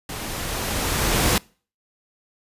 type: noise with level ramp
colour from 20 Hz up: pink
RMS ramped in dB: -32 to -18 dBFS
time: 0.09-1.38 s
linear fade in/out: 2 ms
effects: noise-tail reverb RT60 0.4 s tail -25 dB re dry + resampled to 32000 Hz